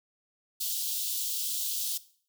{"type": "high-pass noise", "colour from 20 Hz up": "white", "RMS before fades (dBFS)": -32, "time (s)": [0.6, 1.98], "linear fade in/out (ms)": 10, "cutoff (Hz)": 3100, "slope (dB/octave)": 48, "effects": ["noise-tail reverb RT60 0.5 s tail -17 dB re dry"]}